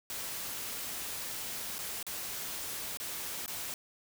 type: noise with dropouts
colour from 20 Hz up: white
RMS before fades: -39 dBFS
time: 0.1-3.74 s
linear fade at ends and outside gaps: 1 ms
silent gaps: 1.783-1.789 / 2.028-2.066 / 2.972-3 / 3.461-3.479 s
effects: none